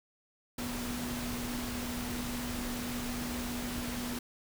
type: tone in noise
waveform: sine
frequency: 243.2 Hz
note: B3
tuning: 26 cents flat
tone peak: -37 dBFS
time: 0.58-4.19 s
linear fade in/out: 5 ms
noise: pink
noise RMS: -39 dBFS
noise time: 0.58-4.19 s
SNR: -1 dB
effects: none

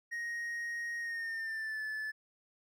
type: tone with pitch glide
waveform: triangle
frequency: 1874 to 1738.4 Hz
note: A#6 to A6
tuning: +9 to -21 cents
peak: -34 dBFS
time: 0.11-2.12 s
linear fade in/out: 20 ms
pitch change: -130 cents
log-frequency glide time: 0.99-1.82 s
effects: none

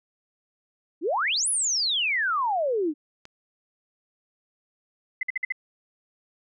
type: exponential two-way sweep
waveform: sine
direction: up then down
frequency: 283.6 to 10710 to 283.6 Hz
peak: -22 dBFS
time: 1.01-2.94 s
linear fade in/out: 50 ms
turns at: 1.49 s
type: click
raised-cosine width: 0.2 ms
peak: -26 dBFS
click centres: 3.254 s
type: tone bursts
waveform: sine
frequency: 2034 Hz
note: C7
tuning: 50 cents flat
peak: -23 dBFS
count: 5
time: 5.21-5.523 s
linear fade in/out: 5 ms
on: 21 ms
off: 52 ms
effects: none

